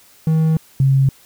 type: tone pair in turn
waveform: triangle / sine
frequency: 159.2 / 135.11 Hz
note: D#3 / C#3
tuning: +40 / -44 cents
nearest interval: minor third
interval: 284 cents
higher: first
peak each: -10 dBFS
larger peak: neither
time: 0.27-0.57 / 0.8-1.09 s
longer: first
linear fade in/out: 2 ms
effects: white hiss -49 dBFS RMS until 1.25 s